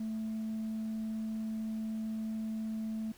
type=tone; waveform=sine; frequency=220 Hz; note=A3; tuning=in tune; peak=-32 dBFS; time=0-3.12 s; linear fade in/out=5 ms; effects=tanh soft clip ceiling -32 dBFS + pink hiss -59 dBFS RMS until 3.17 s